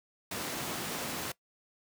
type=high-pass noise; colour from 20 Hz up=pink; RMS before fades=-37 dBFS; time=0.31-1.32 s; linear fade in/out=5 ms; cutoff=160 Hz; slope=12 dB/octave; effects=noise-tail reverb RT60 0.1 s tail -20 dB re dry